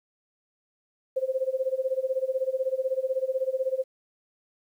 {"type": "tone with tremolo", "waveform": "sine", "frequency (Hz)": 523.3, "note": "C5", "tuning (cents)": 0, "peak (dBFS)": -21, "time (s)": [1.16, 3.84], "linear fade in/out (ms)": 10, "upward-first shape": "sine", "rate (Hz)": 16, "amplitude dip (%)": 90, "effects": ["10-bit"]}